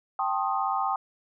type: chord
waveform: sine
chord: A half-diminished seventh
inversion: third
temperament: equal with one note detuned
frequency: 784 / 880 / 1064.2 / 1244.5 Hz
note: G5 / A5 / C6 / Eb6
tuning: 0 / 0 / +29 / 0 cents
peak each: -28 / -32 / -31 / -30 dBFS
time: 0.19-0.96 s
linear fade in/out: 2 ms
effects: none